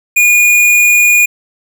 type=tone; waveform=square; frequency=2440 Hz; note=D#7; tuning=34 cents flat; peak=-6 dBFS; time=0.16-1.26 s; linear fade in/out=10 ms; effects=none